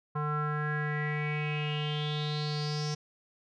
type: tone with low-pass filter sweep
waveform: square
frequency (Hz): 149.9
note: D3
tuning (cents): +36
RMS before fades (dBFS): -32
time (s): 0.15-2.95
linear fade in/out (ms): 10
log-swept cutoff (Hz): 1200 to 5600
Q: 7.9
effects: none